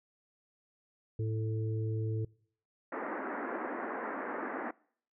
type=harmonic tone; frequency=110 Hz; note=A2; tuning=in tune; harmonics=1 / 3 / 4; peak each=-31 / -43 / -41 dBFS; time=1.19-2.25 s; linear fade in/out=5 ms
type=band-pass noise; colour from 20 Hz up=pink; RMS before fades=-38 dBFS; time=2.92-4.71 s; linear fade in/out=5 ms; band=240 to 1900 Hz; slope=48 dB/octave
effects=noise-tail reverb RT60 0.6 s tail -25 dB re dry